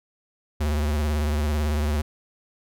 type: tone with vibrato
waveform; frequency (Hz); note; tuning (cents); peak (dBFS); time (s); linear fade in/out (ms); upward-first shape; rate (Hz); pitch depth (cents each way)
square; 74.7; D2; +30; -22; 0.6-2.02; 10; sine; 18; 70
effects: none